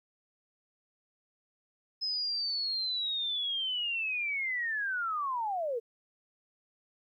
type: linear sweep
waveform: sine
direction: down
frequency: 5130 to 440 Hz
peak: -30 dBFS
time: 2.01-5.8 s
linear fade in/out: 20 ms
effects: 12-bit